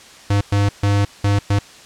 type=tone bursts at uneven times; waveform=square; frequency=101.1 Hz; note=G#2; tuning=46 cents flat; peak=-14 dBFS; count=5; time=0.3-0.41 / 0.52-0.69 / 0.83-1.05 / 1.24-1.39 / 1.5-1.59 s; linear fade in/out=5 ms; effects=white hiss -42 dBFS RMS until 1.85 s + low-pass 7000 Hz 12 dB/octave